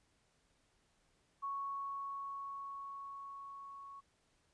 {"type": "tone with level ramp", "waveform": "sine", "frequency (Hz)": 1108.7, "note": "C#6", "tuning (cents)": 0, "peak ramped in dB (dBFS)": [-37, -49], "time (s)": [1.42, 4.01], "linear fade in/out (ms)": 20, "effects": ["pink hiss -75 dBFS RMS until 4.53 s", "resampled to 22050 Hz"]}